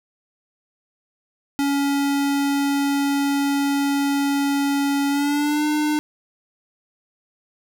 square tone with pitch glide, 280.9 to 301.1 Hz, C#4 to D4, +23 to +43 cents, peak -19 dBFS, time 1.59-5.99 s, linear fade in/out 0 ms, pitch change +120 cents, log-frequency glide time 5.09-5.65 s, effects none

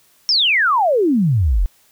sine exponential sweep, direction down, 5588 to 38.39 Hz, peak -12 dBFS, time 0.29-1.66 s, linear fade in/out 0 ms, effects white hiss -55 dBFS RMS until 1.91 s

